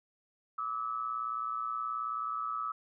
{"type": "tone pair together", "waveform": "sine", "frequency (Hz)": [1172, 1290.8], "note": ["D6", "E6"], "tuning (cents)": [-4, -37], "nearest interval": "major second", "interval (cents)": 167, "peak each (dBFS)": [-38, -34], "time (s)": [0.58, 2.72], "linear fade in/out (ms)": 5, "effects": []}